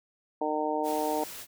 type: harmonic tone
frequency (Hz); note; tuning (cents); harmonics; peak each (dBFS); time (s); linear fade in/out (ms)
152.7; D#3; -32; 2 / 3 / 4 / 5 / 6; -33 / -33 / -33 / -33 / -33; 0.41-1.24; 5
type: noise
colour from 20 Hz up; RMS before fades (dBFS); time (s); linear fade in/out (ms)
white; -42; 0.83-1.47; 50
effects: none